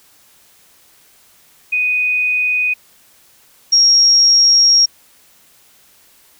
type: tone pair in turn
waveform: sine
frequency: 2489 / 5588 Hz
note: D#7 / F8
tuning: 0 / 0 cents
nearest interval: octave + major second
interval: 1400 cents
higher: second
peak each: -13 / -7 dBFS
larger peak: second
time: 1.72-2.74 / 3.72-4.86 s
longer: second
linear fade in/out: 10 ms
effects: white hiss -50 dBFS RMS until 6.39 s